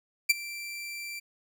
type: tone with ADSR envelope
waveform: sawtooth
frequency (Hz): 2349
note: D7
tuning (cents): 0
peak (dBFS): -13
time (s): 0.29-1.2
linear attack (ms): 12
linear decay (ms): 23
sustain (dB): -20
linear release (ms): 14
effects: none